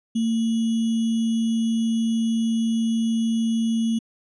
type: tone with sample-and-hold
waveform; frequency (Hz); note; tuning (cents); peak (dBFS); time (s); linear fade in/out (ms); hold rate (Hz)
sine; 226.6; A#3; -49; -19; 0.15-3.99; 10; 3150
effects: resampled to 24000 Hz